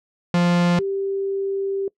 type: tone pair in turn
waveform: 45% pulse / sine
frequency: 174.61 / 392 Hz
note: F3 / G4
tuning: 0 / 0 cents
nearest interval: octave + major second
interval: 1400 cents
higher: second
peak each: -15 / -21 dBFS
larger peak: first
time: 0.34-0.79 / 0.79-1.88 s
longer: second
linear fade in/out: 2 ms
effects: noise-tail reverb RT60 0.1 s tail -23 dB re dry + low-pass 5000 Hz 12 dB/octave